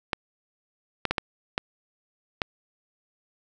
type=clicks; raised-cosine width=0.3 ms; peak=-8 dBFS; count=6; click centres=0.132 / 1.053 / 1.11 / 1.182 / 1.579 / 2.418 s; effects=none